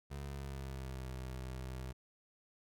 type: tone with pitch glide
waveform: 25% pulse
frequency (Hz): 70 to 64.19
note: C#2 to C2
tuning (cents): +18 to -32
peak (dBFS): -38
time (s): 0.1-1.93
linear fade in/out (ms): 20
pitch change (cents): -150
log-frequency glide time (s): 0.22-1.09
effects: none